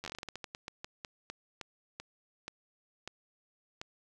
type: slowing click train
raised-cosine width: 0.2 ms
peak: -23 dBFS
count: 22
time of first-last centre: 0.04-3.815 s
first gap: 10 ms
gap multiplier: 1.24
effects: none